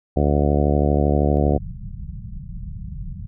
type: harmonic tone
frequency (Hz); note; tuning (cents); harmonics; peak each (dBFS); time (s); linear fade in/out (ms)
72.7; D2; -17; 1 / 2 / 3 / 4 / 5 / 6 / 7 / 8 / 9 / 10; -19 / -22 / -24 / -25 / -26 / -27 / -27 / -28 / -29 / -29; 0.16-1.58; 10
type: low-pass noise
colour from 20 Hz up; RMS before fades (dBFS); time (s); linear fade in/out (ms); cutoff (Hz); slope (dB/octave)
pink; -32; 1.37-3.27; 0; 200; 96
effects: none